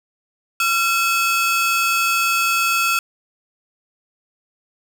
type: ring-modulated tone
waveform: 40% pulse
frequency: 1975.5 Hz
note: B6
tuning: in tune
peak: -12 dBFS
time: 0.6-2.99 s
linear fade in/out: 2 ms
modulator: 611 Hz
effects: none